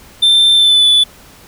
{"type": "tone with pitch glide", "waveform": "triangle", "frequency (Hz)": [3565, 3472], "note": ["A7", "A7"], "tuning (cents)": [22, -24], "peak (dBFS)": -5, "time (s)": [0.22, 1.04], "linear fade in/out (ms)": 10, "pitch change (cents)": -46, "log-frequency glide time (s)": [0.54, 0.87], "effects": ["pink hiss -41 dBFS RMS until 1.47 s"]}